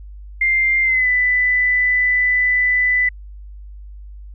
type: tone with pitch glide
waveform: sine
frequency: 2099 to 1992.7 Hz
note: C7 to B6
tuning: +5 to +15 cents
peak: -13 dBFS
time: 0.41-3.09 s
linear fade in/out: 5 ms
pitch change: -90 cents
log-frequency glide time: 0.83-1.08 s
effects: added 50 Hz sine -33 dBFS peak until 4.34 s